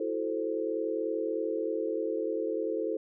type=chord; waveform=sine; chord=F# half-diminished seventh; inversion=third; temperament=equal; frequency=329.6 / 370 / 440 / 523.3 Hz; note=E4 / F#4 / A4 / C5; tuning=0 / 0 / 0 / 0 cents; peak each=-34 / -38 / -32 / -35 dBFS; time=0-2.97 s; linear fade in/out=5 ms; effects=none